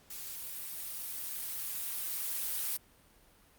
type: noise with level ramp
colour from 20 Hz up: blue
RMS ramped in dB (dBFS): -43 to -34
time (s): 0.1-2.77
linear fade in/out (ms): 5
effects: pink hiss -63 dBFS RMS until 3.58 s + Opus 48 kbps